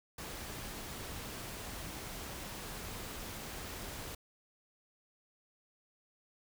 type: noise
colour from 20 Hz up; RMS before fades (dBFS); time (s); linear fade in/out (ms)
pink; -44; 0.18-4.15; 5
effects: none